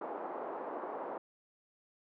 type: band-pass noise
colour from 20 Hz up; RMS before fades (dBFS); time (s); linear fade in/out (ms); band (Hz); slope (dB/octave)
white; -41; 0.01-1.18; 5; 300 to 970; 24
effects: none